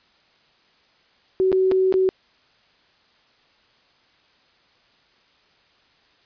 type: tone with dropouts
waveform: sine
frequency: 376.6 Hz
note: F#4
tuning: 31 cents sharp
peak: -15 dBFS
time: 1.4-2.09 s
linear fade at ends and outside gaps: 0 ms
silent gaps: 1.518-1.527 / 1.714-1.719 / 1.925-1.94 s
effects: white hiss -59 dBFS RMS until 6.25 s + resampled to 11025 Hz